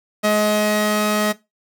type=tone pair together; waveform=sawtooth; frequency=211.2 / 633 Hz; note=G#3 / D#5; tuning=+29 / +30 cents; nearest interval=octave + perfect fifth; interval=1901 cents; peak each=-15 dBFS; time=0.23-1.33 s; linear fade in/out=20 ms; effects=noise-tail reverb RT60 0.2 s tail -17 dB re dry